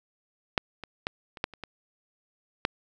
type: clicks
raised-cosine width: 0.3 ms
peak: -6 / -22 / -12 / -26 / -10 / -29 / -21 / -7 dBFS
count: 8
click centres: 0.578 / 0.837 / 1.069 / 1.372 / 1.441 / 1.537 / 1.637 / 2.651 s
effects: none